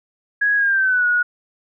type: tone with pitch glide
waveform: sine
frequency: 1661.2 to 1454.5 Hz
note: G#6 to F#6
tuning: 0 to -30 cents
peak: -14 dBFS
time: 0.41-1.23 s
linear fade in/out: 10 ms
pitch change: -230 cents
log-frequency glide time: 0.56-1.06 s
effects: none